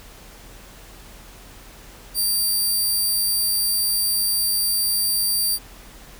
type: tone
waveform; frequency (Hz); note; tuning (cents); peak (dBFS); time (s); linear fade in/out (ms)
10% pulse; 4699; D8; 0; -12; 2.14-5.59; 50
effects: added 42 Hz sine -46 dBFS peak until 6.19 s + pink hiss -45 dBFS RMS until 6.19 s